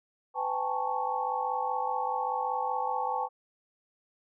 sine tone cluster, 504 / 791 / 847 / 892 / 1108 Hz, B4 / G5 / G#5 / A5 / C#6, +35 / +15 / +34 / +23 / -1 cents, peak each -37 / -33 / -34 / -34 / -36 dBFS, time 0.34-3.29 s, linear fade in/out 50 ms, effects none

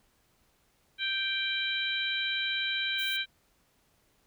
harmonic tone, 784 Hz, G5, in tune, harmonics 2 / 3 / 4 / 5, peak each -34 / -34 / -34 / -34 dBFS, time 0.98-3.26 s, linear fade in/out 50 ms
violet noise, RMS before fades -43 dBFS, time 2.98-3.17 s, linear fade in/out 10 ms
effects pink hiss -69 dBFS RMS until 4.26 s

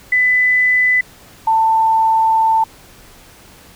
sine tone pair in turn, 2000 / 890.9 Hz, B6 / A5, +21 / +21 cents, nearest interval octave + major second, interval 1400 cents, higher first, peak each -10 dBFS, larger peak neither, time 0.12-1.01 / 1.47-2.64 s, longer second, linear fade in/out 5 ms, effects pink hiss -43 dBFS RMS until 3.75 s

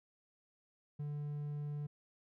triangle tone, 146.83 Hz, D3, in tune, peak -36 dBFS, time 0.99-1.87 s, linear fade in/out 10 ms, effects none

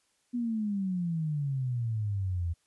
sine exponential sweep, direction down, 246.9 to 82.41 Hz, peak -28 dBFS, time 0.33-2.54 s, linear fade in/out 20 ms, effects white hiss -72 dBFS RMS until 2.66 s + resampled to 24000 Hz

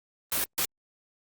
white noise bursts at uneven times, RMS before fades -27 dBFS, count 2, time 0.32-0.44 / 0.58-0.65 s, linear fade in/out 0 ms, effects Opus 32 kbps

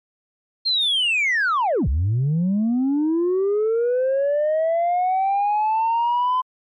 sine linear two-way sweep, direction down then up, 4243 to 60.5 to 1024 Hz, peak -15 dBFS, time 0.65-6.42 s, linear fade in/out 20 ms, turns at 1.88 s, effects tanh soft clip ceiling -15 dBFS + MP3 48 kbps

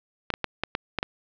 clicks, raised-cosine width 0.3 ms, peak -9 dBFS, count 7, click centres 0.303 / 0.339 / 0.443 / 0.636 / 0.751 / 0.987 / 1.029 s, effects low-pass 5000 Hz 12 dB/octave

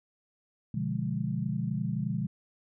sine chord, B diminished seventh, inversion none, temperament equal with one note detuned, 123.47 / 146.83 / 174.61 / 206.3 Hz, B2 / D3 / F3 / Ab3, 0 / 0 / 0 / -11 cents, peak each -34 dBFS, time 0.74-2.27 s, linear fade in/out 5 ms, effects none

